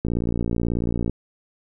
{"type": "click train", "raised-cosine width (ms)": 3, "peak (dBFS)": -11, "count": 62, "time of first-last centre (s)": [0.05, 1.096], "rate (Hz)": 58.3, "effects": []}